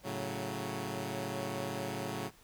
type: chord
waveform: 10% pulse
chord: F# minor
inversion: first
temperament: equal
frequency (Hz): 110 / 138.59 / 185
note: A2 / C#3 / F#3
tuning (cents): 0 / 0 / 0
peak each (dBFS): -32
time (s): 0.03-2.31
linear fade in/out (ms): 50
effects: pink hiss -61 dBFS RMS until 2.43 s